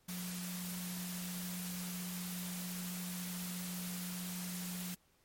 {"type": "tone in noise", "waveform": "sine", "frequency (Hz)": 179.4, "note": "F3", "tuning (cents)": 47, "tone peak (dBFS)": -41, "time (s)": [0.08, 4.95], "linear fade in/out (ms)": 10, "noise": "white", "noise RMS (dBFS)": -45, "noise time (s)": [0.08, 4.95], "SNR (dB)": 1, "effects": ["pink hiss -72 dBFS RMS until 5.24 s", "MP3 64 kbps"]}